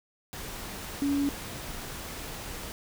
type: tone in noise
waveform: sine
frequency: 282.3 Hz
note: C#4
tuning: 32 cents sharp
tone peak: -24 dBFS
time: 1.02-1.29 s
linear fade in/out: 0 ms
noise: pink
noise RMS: -39 dBFS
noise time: 0.33-2.72 s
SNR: +12 dB
effects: none